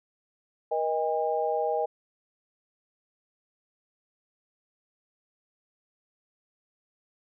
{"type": "tone cluster", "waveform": "sine", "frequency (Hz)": [477.2, 625, 808], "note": ["A#4", "D#5", "G#5"], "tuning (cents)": [41, 8, -48], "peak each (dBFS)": -29, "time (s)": [0.71, 1.86], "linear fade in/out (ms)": 10, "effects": []}